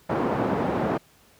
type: band-pass noise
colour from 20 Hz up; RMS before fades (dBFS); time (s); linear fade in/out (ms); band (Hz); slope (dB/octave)
pink; -25; 0.09-0.98; 10; 180 to 890; 12
effects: pink hiss -57 dBFS RMS until 1.39 s + high-pass 60 Hz 12 dB/octave